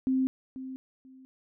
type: tone with echo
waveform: sine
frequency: 261.6 Hz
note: C4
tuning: in tune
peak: -23 dBFS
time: 0.07-0.27 s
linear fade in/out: 0 ms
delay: 490 ms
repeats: 2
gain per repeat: -13 dB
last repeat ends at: 1.25 s
effects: none